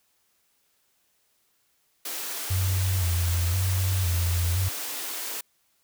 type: high-pass noise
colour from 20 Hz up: white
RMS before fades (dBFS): -33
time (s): 2.05-5.41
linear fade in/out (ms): 5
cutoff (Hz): 250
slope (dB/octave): 96
type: tone with vibrato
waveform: sine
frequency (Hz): 89.9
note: F#2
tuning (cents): -49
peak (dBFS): -22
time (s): 2.5-4.69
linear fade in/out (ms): 10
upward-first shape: square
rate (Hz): 0.97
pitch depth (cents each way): 67
effects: white hiss -69 dBFS RMS until 5.83 s